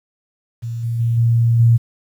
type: tone with level steps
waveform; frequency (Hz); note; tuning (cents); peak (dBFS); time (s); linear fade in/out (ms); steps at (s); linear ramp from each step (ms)
sine; 116.54; A#2; 0; -22 / -18 / -14 / -11 / -8; 0.62-1.78; 20; 0.83 / 0.99 / 1.17 / 1.59; 10
effects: 8-bit